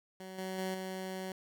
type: tone with level steps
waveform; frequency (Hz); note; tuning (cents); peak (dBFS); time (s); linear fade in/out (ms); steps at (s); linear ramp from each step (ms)
15% pulse; 188; F#3; +28; -38 / -31 / -28 / -32; 0.2-1.32; 2; 0.38 / 0.58 / 0.74; 5
effects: none